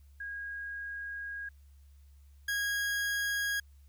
sine / 40% pulse tone pair in turn, 1637 / 1643.2 Hz, G#6 / G#6, -25 / -19 cents, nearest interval unison, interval 6 cents, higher second, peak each -37 / -29 dBFS, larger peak second, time 0.2-1.49 / 2.48-3.6 s, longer first, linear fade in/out 5 ms, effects added 70 Hz sine -54 dBFS peak until 3.88 s + white hiss -73 dBFS RMS until 3.88 s

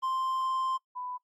triangle / sine tone pair in turn, 1046.5 / 995.8 Hz, C6 / B5, 0 / +14 cents, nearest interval minor second, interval 86 cents, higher first, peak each -26 / -35 dBFS, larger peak first, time 0.02-0.78 / 0.95-1.18 s, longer first, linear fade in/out 20 ms, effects noise-tail reverb RT60 0.1 s tail -21 dB re dry + Opus 24 kbps

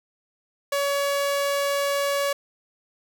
sawtooth tone, 564 Hz, C#5, 30 cents sharp, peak -18 dBFS, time 0.72-2.33 s, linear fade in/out 5 ms, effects none

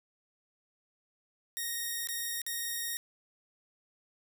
5% pulse tone with dropouts, 1864.7 Hz, A#6, in tune, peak -23 dBFS, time 1.57-2.97 s, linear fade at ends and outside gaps 0 ms, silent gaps 2.072-2.088 / 2.417-2.465 s, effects none

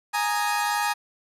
30% pulse chord, Ab suspended second, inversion none, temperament equal, 830.6 / 932.3 / 1244.5 Hz, Ab5 / Bb5 / Eb6, 0 / 0 / 0 cents, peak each -23 / -25 / -27 dBFS, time 0.13-0.94 s, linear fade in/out 20 ms, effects resampled to 32000 Hz

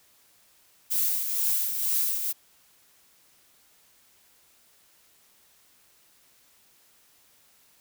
violet noise with tremolo, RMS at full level -24 dBFS, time 0.9-2.33 s, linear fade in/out 20 ms, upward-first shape triangle, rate 2.1 Hz, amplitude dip 55%, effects white hiss -61 dBFS RMS until 7.8 s

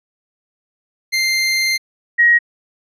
25% pulse / sine tone pair in turn, 2093 / 1892 Hz, C7 / A#6, 0 / +25 cents, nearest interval major second, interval 175 cents, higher first, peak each -11 / -8 dBFS, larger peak second, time 1.12-1.78 / 2.18-2.39 s, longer first, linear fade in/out 20 ms, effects low-pass 11000 Hz 12 dB/octave

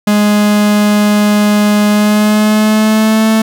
45% pulse tone with pitch glide, 208.3 to 220.4 Hz, G#3 to A3, +5 to +3 cents, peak -7 dBFS, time 0.07-3.42 s, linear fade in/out 5 ms, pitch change +98 cents, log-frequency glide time 1.89-3.3 s, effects none

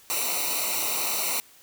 white noise with comb filter, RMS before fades -27 dBFS, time 0.1-1.4 s, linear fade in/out 0 ms, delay 0.6 ms, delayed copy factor -0.9, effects white hiss -54 dBFS RMS until 1.62 s

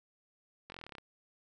slowing click train, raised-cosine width 0.3 ms, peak -30 dBFS, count 12, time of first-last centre 0.7-0.983 s, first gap 21 ms, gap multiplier 1.04, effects none

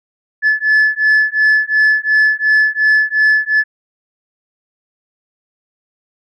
sine beating tone pair, 1726 / 1728.8 Hz, A6 / A6, -34 / -31 cents, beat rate 2.8 Hz, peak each -11 dBFS, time 0.42-3.64 s, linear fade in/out 50 ms, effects tanh soft clip ceiling -6 dBFS

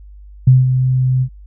sine tone with ADSR envelope, 128.8 Hz, C3, 27 cents flat, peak -3 dBFS, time 0.47-1.29 s, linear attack 6 ms, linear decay 180 ms, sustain -8 dB, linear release 72 ms, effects added 50 Hz sine -35 dBFS peak until 1.46 s

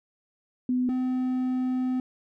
sine / triangle tone pair in turn, 251.2 / 255.1 Hz, B3 / C4, +30 / -44 cents, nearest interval unison, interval 26 cents, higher second, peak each -22 dBFS, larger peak neither, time 0.69-0.89 / 0.89-2 s, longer second, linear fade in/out 2 ms, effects none

